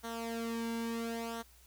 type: tone with flanger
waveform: sawtooth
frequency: 230 Hz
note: A#3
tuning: 23 cents flat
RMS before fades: -38 dBFS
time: 0.03-1.43 s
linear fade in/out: 20 ms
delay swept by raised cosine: 0.4 to 1.6 ms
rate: 0.71 Hz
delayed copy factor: -0.7
effects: added 60 Hz sine -61 dBFS peak until 1.66 s + white hiss -63 dBFS RMS until 1.66 s